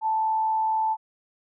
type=tone with frequency modulation; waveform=sine; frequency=879 Hz; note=A5; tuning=2 cents flat; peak=-21 dBFS; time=0.01-0.97 s; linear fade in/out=50 ms; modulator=84.3 Hz; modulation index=0.23; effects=none